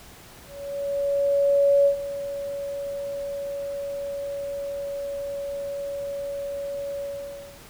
sine tone with ADSR envelope, 563 Hz, C#5, 27 cents sharp, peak -14 dBFS, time 0.46-7.61 s, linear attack 1400 ms, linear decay 96 ms, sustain -14 dB, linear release 600 ms, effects pink hiss -47 dBFS RMS until 7.69 s

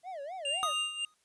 triangle tone with vibrato, 650 Hz, E5, 24 cents flat, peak -36 dBFS, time 0.03-0.74 s, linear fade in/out 50 ms, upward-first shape sine, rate 3.9 Hz, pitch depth 280 cents each way
square tone with tremolo, 2800 Hz, F7, 4 cents sharp, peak -30 dBFS, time 0.45-1.05 s, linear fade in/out 2 ms, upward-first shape sine, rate 3.6 Hz, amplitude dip 70%
square tone with exponential decay, 1244.5 Hz, D#6, in tune, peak -27 dBFS, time 0.63-1.14 s, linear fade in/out 0 ms, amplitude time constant 110 ms
effects white hiss -72 dBFS RMS until 1.24 s + resampled to 24000 Hz

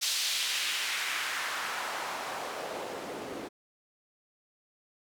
white noise with band-pass filter sweep, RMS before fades -34 dBFS, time 0.01-3.49 s, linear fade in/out 20 ms, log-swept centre 4400 to 320 Hz, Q 1.3, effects none

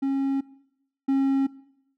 triangle tone pair in turn, 272.5 / 271.4 Hz, C#4 / C#4, -29 / -36 cents, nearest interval unison, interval 7 cents, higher first, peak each -20 / -17 dBFS, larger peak second, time 0.02-0.41 / 1.08-1.47 s, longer neither, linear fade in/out 10 ms, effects noise-tail reverb RT60 0.8 s tail -20 dB re dry

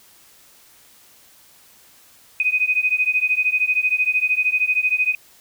sine beating tone pair, 2496 / 2509 Hz, D#7 / D#7, +5 / +14 cents, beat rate 13 Hz, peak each -19 / -20 dBFS, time 2.4-5.15 s, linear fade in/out 2 ms, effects white hiss -51 dBFS RMS until 5.4 s

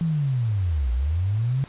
sine linear two-way sweep, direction down then up, 170 to 56.8 to 138.8 Hz, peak -20 dBFS, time 0.01-1.64 s, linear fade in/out 0 ms, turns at 0.92 s, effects pink hiss -47 dBFS RMS until 1.68 s + resampled to 8000 Hz

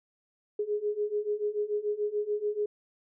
sine beating tone pair, 413.6 / 420.5 Hz, G#4 / G#4, -7 / +22 cents, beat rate 6.9 Hz, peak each -32 / -30 dBFS, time 0.59-2.66 s, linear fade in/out 5 ms, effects none

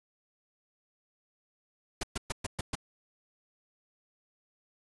pink noise bursts, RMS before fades -33 dBFS, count 6, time 2.01-2.754 s, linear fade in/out 5 ms, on 24 ms, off 120 ms, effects resampled to 24000 Hz

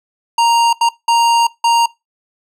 square tone bursts at uneven times, 932.3 Hz, A#5, in tune, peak -10 dBFS, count 4, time 0.38-0.73 / 0.81-0.89 / 1.08-1.47 / 1.64-1.86 s, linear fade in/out 5 ms, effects noise-tail reverb RT60 0.2 s tail -21 dB re dry + low-pass 9000 Hz 12 dB/octave

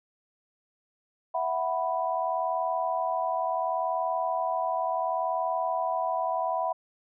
sine chord, E suspended second, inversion none, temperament equal, 659.3 / 740 / 987.8 Hz, E5 / F#5 / B5, 0 / 0 / 0 cents, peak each -30 dBFS, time 1.34-6.73 s, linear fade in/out 10 ms, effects none

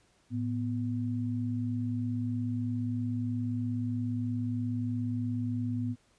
sine tone pair together, 110 / 246.9 Hz, A2 / B3, 0 / 0 cents, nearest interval octave + major second, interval 1400 cents, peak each -32 / -32 dBFS, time 0.3-5.96 s, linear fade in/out 50 ms, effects pink hiss -67 dBFS RMS until 6.18 s + resampled to 22050 Hz

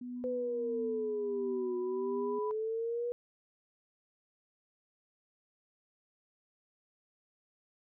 sine tone with tremolo, 246.8 Hz, B3, 1 cent flat, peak -37 dBFS, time 0.01-2.39 s, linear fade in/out 5 ms, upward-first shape triangle, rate 1.5 Hz, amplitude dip 65%
sine tone with exponential growth, 990 Hz, B5, 4 cents sharp, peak -37 dBFS, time 0.16-2.51 s, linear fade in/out 0 ms, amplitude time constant 510 ms
sine linear two-way sweep, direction down then up, 506 to 362.4 to 485.2 Hz, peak -32 dBFS, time 0.24-3.12 s, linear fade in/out 0 ms, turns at 1.77 s
effects none

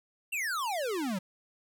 square exponential sweep, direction down, 2814 to 176.1 Hz, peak -31 dBFS, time 0.32-1.19 s, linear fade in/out 10 ms, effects none

